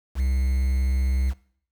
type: tone with quantisation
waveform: triangle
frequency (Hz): 65.41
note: C2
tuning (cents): 0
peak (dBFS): -18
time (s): 0.15-1.34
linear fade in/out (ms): 50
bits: 7
effects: noise-tail reverb RT60 0.6 s tail -20 dB re dry